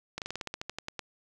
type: slowing click train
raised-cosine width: 0.2 ms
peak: -18 dBFS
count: 13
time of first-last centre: 0.18-0.993 s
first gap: 38 ms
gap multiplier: 1.1
effects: none